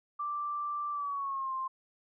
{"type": "tone with pitch glide", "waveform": "sine", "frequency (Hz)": [1174.7, 1052.6], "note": ["D6", "C6"], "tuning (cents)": [0, 10], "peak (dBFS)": -32, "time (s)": [0.19, 1.68], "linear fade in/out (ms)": 10, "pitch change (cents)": -190, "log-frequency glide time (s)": [0.91, 1.53], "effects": []}